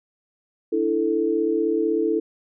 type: chord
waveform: sine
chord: D suspended second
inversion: none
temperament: equal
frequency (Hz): 293.7 / 329.6 / 440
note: D4 / E4 / A4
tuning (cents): 0 / 0 / 0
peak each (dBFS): -28 / -22 / -22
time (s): 0.72-2.2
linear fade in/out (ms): 10
effects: none